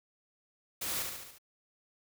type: noise with echo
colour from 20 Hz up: white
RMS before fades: -36 dBFS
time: 0.81-1.03 s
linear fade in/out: 10 ms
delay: 71 ms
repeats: 5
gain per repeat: -4 dB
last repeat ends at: 1.385 s
effects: none